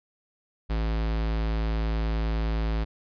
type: tone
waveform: square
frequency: 54.8 Hz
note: A1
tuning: 6 cents flat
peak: -25 dBFS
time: 0.69-2.85 s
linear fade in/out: 20 ms
effects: resampled to 11025 Hz